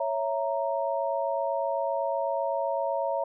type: chord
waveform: sine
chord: A# diminished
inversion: first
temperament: equal with one note detuned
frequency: 554.4 / 662.3 / 932.3 Hz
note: C#5 / E5 / A#5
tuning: 0 / +8 / 0 cents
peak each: -29 / -30 / -31 dBFS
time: 0-3.24 s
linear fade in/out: 5 ms
effects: none